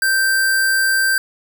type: tone with sample-and-hold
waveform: sine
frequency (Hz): 1563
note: G6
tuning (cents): -6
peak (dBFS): -13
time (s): 0.02-1.18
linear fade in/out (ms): 2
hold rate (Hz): 6300
effects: none